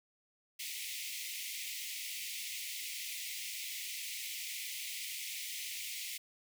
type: high-pass noise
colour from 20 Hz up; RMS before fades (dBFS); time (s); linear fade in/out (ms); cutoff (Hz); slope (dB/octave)
pink; -42; 0.59-6.18; 10; 2000; 96
effects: none